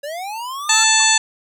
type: linear sweep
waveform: square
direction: up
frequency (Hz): 554.4 to 1373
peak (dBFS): -26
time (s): 0.03-0.84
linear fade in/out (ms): 10
type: harmonic tone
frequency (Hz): 880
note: A5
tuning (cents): 0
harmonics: 1 / 2 / 3 / 4 / 5 / 7 / 8 / 9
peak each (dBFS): -20 / -20 / -20 / -20 / -20 / -20 / -20 / -20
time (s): 0.69-1.18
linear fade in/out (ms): 5
type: tone with exponential decay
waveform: sine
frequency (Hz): 1110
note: C#6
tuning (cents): +2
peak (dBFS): -26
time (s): 1-1.12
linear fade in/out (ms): 1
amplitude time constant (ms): 24
effects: none